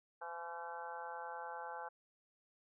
harmonic tone with a mistuned harmonic, 170.1 Hz, F3, 45 cents flat, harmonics 3 / 4 / 5 / 6 / 7 / 8 / 9, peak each -51 / -53 / -46 / -54 / -55 / -53 / -52 dBFS, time 0.21-1.89 s, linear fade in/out 10 ms, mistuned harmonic 7, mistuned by -60 cents, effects none

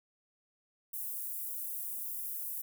pink high-pass noise, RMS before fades -39 dBFS, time 0.93-2.62 s, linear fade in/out 10 ms, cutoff 12000 Hz, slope 24 dB/octave, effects none

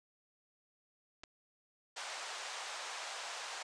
clicks, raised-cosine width 0.2 ms, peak -32 dBFS, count 2, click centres 1.235 / 1.238 s
pink band-pass noise, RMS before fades -44 dBFS, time 1.96-3.63 s, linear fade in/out 10 ms, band 650 to 7900 Hz, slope 24 dB/octave
effects resampled to 22050 Hz

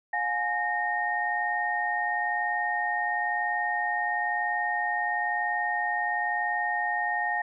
sine tone cluster, 715 / 836 / 1846 Hz, F5 / G#5 / A#6, +41 / +11 / -17 cents, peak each -32 / -30 / -28 dBFS, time 0.13-7.42 s, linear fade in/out 5 ms, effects none

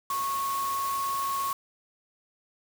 sine tone in noise, 1100 Hz, C#6, 14 cents flat, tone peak -27 dBFS, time 0.1-1.53 s, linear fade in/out 2 ms, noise white, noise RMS -38 dBFS, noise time 0.1-1.53 s, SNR +8 dB, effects none

